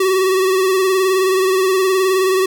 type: tone with vibrato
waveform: square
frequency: 377.5 Hz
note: F#4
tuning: 35 cents sharp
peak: -13 dBFS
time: 0-2.46 s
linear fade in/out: 5 ms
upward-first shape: sine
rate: 19 Hz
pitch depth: 40 cents each way
effects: none